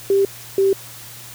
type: tone pair in turn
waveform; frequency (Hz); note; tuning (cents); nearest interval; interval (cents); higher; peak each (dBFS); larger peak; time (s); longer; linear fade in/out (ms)
sine; 393.7 / 389.6; G4 / G4; +8 / -11; unison; 19; first; -12; neither; 0.1-0.25 / 0.58-0.73; neither; 2
effects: added 118 Hz sine -44 dBFS peak until 1.34 s + white hiss -38 dBFS RMS until 1.34 s